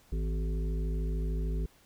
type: harmonic tone with a mistuned harmonic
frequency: 53.4 Hz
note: G#1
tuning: 49 cents sharp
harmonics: 1 / 3 / 5 / 7 / 8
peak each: -29 / -38 / -45 / -45 / -47 dBFS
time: 0.12-1.66 s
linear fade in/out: 5 ms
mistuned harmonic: 5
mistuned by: -89 cents
effects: pink hiss -62 dBFS RMS until 1.85 s